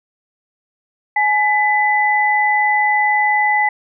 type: tone pair together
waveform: sine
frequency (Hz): 842.4 / 1999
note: G#5 / B6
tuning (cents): +24 / +20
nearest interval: octave + minor third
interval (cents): 1496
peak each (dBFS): -15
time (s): 1.16-3.69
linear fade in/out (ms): 5
effects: none